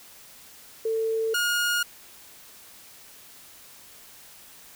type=tone pair in turn; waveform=sine / sawtooth; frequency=446.7 / 1430.5 Hz; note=A4 / F6; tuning=+26 / +41 cents; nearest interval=octave + minor sixth; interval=2015 cents; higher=second; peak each=-23 / -19 dBFS; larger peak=second; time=0.85-1.34 / 1.34-1.83 s; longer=neither; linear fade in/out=5 ms; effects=white hiss -49 dBFS RMS until 4.75 s